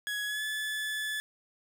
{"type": "tone with pitch glide", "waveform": "30% pulse", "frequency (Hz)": [1674, 1727], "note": ["G#6", "A6"], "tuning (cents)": [13, -33], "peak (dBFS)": -29, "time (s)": [0.07, 1.2], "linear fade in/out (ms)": 0, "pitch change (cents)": 54, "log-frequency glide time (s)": [0.25, 0.43], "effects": []}